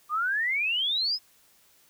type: exponential sweep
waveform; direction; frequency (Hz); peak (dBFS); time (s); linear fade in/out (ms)
sine; up; 1174.7 to 5230; -24; 0.09-1.19; 50
effects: white hiss -61 dBFS RMS until 1.89 s